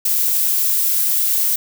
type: noise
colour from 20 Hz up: violet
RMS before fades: -17 dBFS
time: 0.05-1.56 s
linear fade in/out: 5 ms
effects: none

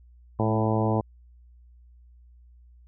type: harmonic tone with a mistuned harmonic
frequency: 110 Hz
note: A2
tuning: in tune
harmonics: 1 / 2 / 3 / 4 / 5 / 6 / 7 / 8 / 9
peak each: -25 / -28 / -30 / -31 / -32 / -33 / -33 / -34 / -35 dBFS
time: 0.39-1.01 s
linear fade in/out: 5 ms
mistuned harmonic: 2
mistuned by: -25 cents
effects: added 60 Hz sine -50 dBFS peak until 2.87 s

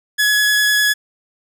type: tone with vibrato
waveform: sawtooth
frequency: 1690 Hz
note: G#6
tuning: 30 cents sharp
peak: -9 dBFS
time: 0.18-0.94 s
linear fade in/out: 20 ms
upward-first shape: triangle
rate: 9.9 Hz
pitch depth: 12 cents each way
effects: none

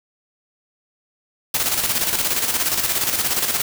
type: noise with tremolo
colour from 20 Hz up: white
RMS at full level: -19 dBFS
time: 1.54-3.62 s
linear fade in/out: 5 ms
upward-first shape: square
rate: 17 Hz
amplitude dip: 50%
effects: none

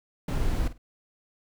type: noise with echo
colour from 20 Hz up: brown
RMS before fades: -26 dBFS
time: 0.28-0.68 s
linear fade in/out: 5 ms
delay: 50 ms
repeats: 2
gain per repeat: -14 dB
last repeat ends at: 0.78 s
effects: none

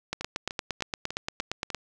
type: two click trains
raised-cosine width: 0.2 ms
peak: -17 / -12 dBFS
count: 6 / 15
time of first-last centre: 0.21-1.703 / 0.13-1.747 s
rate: 3.35 / 8.66 Hz
effects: none

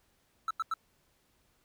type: tone bursts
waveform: triangle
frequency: 1319 Hz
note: E6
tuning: 1 cent sharp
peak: -27 dBFS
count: 3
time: 0.48-0.739 s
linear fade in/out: 2 ms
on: 27 ms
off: 89 ms
effects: pink hiss -71 dBFS RMS until 1.64 s

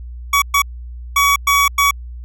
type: tone bursts at uneven times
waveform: 25% pulse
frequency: 1130 Hz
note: C#6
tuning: 33 cents sharp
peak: -7 dBFS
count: 5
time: 0.33-0.42 / 0.54-0.62 / 1.16-1.36 / 1.47-1.68 / 1.78-1.91 s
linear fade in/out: 5 ms
effects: added 60 Hz sine -28 dBFS peak until 2.24 s

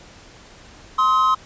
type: tone pair together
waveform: triangle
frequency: 1046.5 / 1272.8 Hz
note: C6 / D#6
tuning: 0 / +39 cents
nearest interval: minor third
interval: 339 cents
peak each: -15 dBFS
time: 0.98-1.35 s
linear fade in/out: 10 ms
effects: pink hiss -45 dBFS RMS until 1.45 s + resampled to 16000 Hz

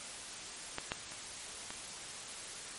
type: clicks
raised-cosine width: 0.3 ms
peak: -19 / -17 / -30 / -25 dBFS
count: 4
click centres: 0.784 / 0.919 / 1.12 / 1.705 s
effects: white hiss -45 dBFS RMS until 2.78 s + MP3 48 kbps

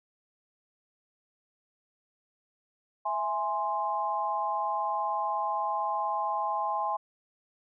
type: chord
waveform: sine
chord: E augmented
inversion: none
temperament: equal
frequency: 659.3 / 830.6 / 1046.5 Hz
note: E5 / G#5 / B#5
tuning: 0 / 0 / 0 cents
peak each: -36 / -30 / -31 dBFS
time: 3.05-6.97 s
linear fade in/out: 10 ms
effects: none

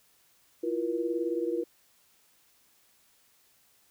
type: tone cluster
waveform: sine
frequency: 332.7 / 351.4 / 477.3 Hz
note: E4 / F4 / A#4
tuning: +16 / +11 / +41 cents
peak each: -32 / -32 / -32 dBFS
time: 0.63-1.64 s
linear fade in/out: 10 ms
effects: white hiss -65 dBFS RMS until 3.9 s

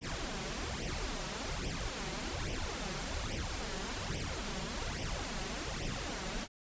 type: noise with flanger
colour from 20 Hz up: pink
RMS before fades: -38 dBFS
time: 0.01-6.48 s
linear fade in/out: 50 ms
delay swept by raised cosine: 0.35 to 5.35 ms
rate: 1.2 Hz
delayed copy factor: +0.75
effects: resampled to 16000 Hz

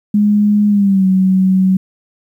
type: tone with pitch glide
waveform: sine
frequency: 207.7 to 188.27 Hz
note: G#3 to F#3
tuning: 0 to +30 cents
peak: -8 dBFS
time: 0.14-1.77 s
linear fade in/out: 5 ms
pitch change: -170 cents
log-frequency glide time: 0.68-1.06 s
effects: 8-bit

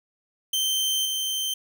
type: tone with level steps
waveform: sawtooth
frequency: 3114 Hz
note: G7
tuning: 12 cents flat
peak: -19 / -22 dBFS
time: 0.53-1.54 s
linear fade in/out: 5 ms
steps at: 1.05 s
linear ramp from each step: 5 ms
effects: none

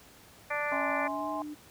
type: harmonic tone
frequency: 293.9 Hz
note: D4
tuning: 1 cent sharp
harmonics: 2 / 3 / 4 / 5 / 6 / 7 / 8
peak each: -35 / -38 / -37 / -40 / -36 / -38 / -38 dBFS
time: 0.5-1.08 s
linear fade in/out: 10 ms
type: tone with pitch glide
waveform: sine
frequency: 277.2 to 298.8 Hz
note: C#4 to D4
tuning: 0 to +30 cents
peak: -37 dBFS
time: 0.71-1.55 s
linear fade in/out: 20 ms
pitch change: +130 cents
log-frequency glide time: 1.01-1.28 s
type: chord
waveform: sine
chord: E augmented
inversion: none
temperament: equal with one note detuned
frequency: 644.2 / 830.6 / 1046.5 Hz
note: E5 / G#5 / B#5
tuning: -40 / 0 / 0 cents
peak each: -37 / -37 / -36 dBFS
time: 0.72-1.42 s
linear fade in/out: 0 ms
effects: pink hiss -55 dBFS RMS until 1.7 s + high-pass 60 Hz 12 dB/octave

